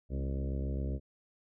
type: harmonic tone with a mistuned harmonic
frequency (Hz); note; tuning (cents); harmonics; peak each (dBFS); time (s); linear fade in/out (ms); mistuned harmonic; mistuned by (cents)
67.5; C#2; -45; 1 / 2 / 3 / 4 / 5 / 6 / 7 / 8 / 9; -33 / -39 / -43 / -45 / -47 / -49 / -50 / -51 / -52; 0.09-1; 50; 3; +36
effects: none